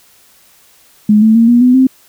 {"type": "tone with pitch steps", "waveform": "sine", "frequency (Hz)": [210.9, 220.1, 229.7, 239.8, 250.2, 261.2], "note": ["G#3", "A3", "A#3", "A#3", "B3", "C4"], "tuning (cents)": [27, 1, -25, 49, 23, -3], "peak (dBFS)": -4, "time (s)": [1.09, 1.87], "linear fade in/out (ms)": 5, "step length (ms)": 130, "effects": ["white hiss -47 dBFS RMS until 2.08 s"]}